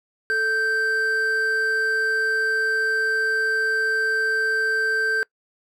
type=tone pair together; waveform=triangle; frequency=440 / 1563.8 Hz; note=A4 / G6; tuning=0 / -5 cents; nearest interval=octave + minor seventh; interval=2195 cents; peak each=-26 / -18 dBFS; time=0.3-5.23 s; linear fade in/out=0 ms; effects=noise-tail reverb RT60 0.1 s tail -24 dB re dry